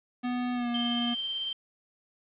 square tone with pitch glide, 246.9 to 238.8 Hz, B3 to A#3, 0 to +42 cents, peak -29 dBFS, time 0.23-1.15 s, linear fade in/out 20 ms, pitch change -58 cents, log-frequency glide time 0.54-0.69 s
sine tone with tremolo, 3136 Hz, G7, in tune, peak -29 dBFS, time 0.74-1.53 s, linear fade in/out 5 ms, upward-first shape sine, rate 18 Hz, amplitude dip 25%
effects resampled to 8000 Hz + 9-bit

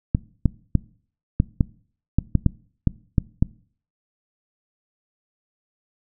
clicks, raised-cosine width 5 ms, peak -4 dBFS, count 11, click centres 0.149 / 0.457 / 0.753 / 1.401 / 1.608 / 2.186 / 2.353 / 2.463 / 2.873 / 3.182 / 3.425 s, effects noise-tail reverb RT60 0.5 s tail -22 dB re dry

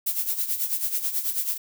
violet noise with tremolo, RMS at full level -24 dBFS, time 0.06-1.58 s, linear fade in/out 10 ms, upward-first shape sine, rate 9.2 Hz, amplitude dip 70%, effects none

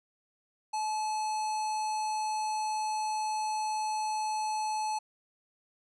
square tone with notch filter, 861 Hz, A5, 38 cents flat, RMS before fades -32 dBFS, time 0.73-4.99 s, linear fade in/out 10 ms, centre 2200 Hz, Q 1.4, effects resampled to 22050 Hz

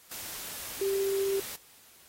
sine tone in noise, 392 Hz, G4, in tune, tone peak -26 dBFS, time 0.81-1.4 s, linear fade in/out 5 ms, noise white, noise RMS -40 dBFS, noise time 0.11-1.56 s, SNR +11 dB, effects white hiss -57 dBFS RMS until 2.08 s + AAC 48 kbps

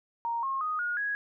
sine tone with pitch steps, 932.3 / 1077.1 / 1244.5 / 1437.8 / 1661.2 Hz, A#5 / C6 / D#6 / F6 / G#6, 0 / +50 / 0 / +50 / 0 cents, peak -28 dBFS, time 0.25-1.15 s, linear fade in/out 0 ms, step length 180 ms, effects none

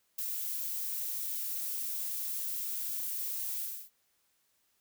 violet noise with ADSR envelope, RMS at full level -34 dBFS, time 0.18-3.9 s, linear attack 9 ms, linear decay 8 ms, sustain -2 dB, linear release 290 ms, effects white hiss -74 dBFS RMS until 4.8 s

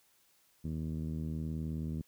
10% pulse tone with low-pass filter, 79 Hz, D#2, 27 cents sharp, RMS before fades -37 dBFS, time 0.64-2.02 s, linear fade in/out 10 ms, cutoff 200 Hz, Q 1.4, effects white hiss -69 dBFS RMS until 2.07 s

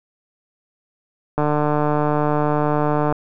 click train, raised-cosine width 1 ms, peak -6 dBFS, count 261, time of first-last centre 1.38-3.125 s, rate 149 Hz, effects none

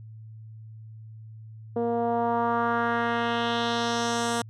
10% pulse tone with low-pass filter sweep, 234.5 Hz, A#3, 11 cents sharp, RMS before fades -26 dBFS, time 1.76-4.42 s, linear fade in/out 5 ms, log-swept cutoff 490 to 9100 Hz, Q 1.9, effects added 110 Hz sine -41 dBFS peak until 4.49 s

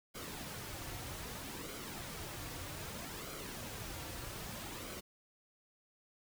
pink noise with flanger, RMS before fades -45 dBFS, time 0.14-5.01 s, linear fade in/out 20 ms, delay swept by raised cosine 1.1 to 4.9 ms, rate 0.63 Hz, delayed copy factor -0.5, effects none

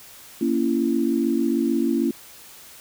sine chord, A# diminished, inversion none, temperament just, 233.1 / 279.7 / 335.6 Hz, A#3 / C#4 / E4, 0 / +16 / +31 cents, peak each -23 dBFS, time 0.41-2.11 s, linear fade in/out 5 ms, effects white hiss -45 dBFS RMS until 2.8 s

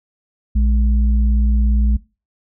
sine tone pair together, 58.76 / 210 Hz, A#1 / G#3, +14 / +19 cents, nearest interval octave + minor seventh, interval 2205 cents, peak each -12 / -23 dBFS, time 0.55-1.97 s, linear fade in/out 10 ms, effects noise-tail reverb RT60 0.3 s tail -20 dB re dry

